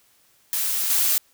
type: noise with level steps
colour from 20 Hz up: blue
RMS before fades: -24 / -20 dBFS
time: 0.53-1.18 s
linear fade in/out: 0 ms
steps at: 0.9 s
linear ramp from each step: 2 ms
effects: white hiss -60 dBFS RMS until 1.33 s